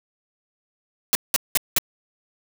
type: noise bursts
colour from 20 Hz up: white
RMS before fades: -18 dBFS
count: 4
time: 1.13-1.784 s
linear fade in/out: 0 ms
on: 21 ms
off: 190 ms
effects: none